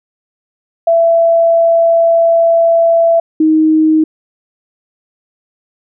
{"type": "tone pair in turn", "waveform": "sine", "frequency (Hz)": [668, 313.7], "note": ["E5", "D#4"], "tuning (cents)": [23, 14], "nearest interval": "octave + minor second", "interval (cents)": 1309, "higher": "first", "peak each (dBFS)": -6, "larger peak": "neither", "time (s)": [[0.87, 3.2], [3.4, 4.04]], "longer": "first", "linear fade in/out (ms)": 5, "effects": []}